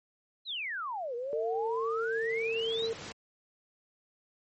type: exponential two-way sweep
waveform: sine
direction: down then up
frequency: 4186 to 464.3 to 4186 Hz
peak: -33 dBFS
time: 0.45-2.9 s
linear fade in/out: 50 ms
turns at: 1.15 s
type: noise with exponential growth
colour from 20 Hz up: pink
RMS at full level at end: -41 dBFS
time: 0.59-3.12 s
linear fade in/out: 0 ms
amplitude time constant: 550 ms
type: tone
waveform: sine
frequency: 452.7 Hz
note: A4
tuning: 49 cents sharp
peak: -30 dBFS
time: 1.33-2.93 s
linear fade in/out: 0 ms
effects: high-pass 100 Hz 12 dB/octave + MP3 32 kbps